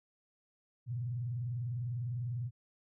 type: tone with vibrato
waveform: sine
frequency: 120 Hz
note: B2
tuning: 49 cents flat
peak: -34 dBFS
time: 0.86-2.51 s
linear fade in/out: 50 ms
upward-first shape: triangle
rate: 20 Hz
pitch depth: 230 cents each way
effects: none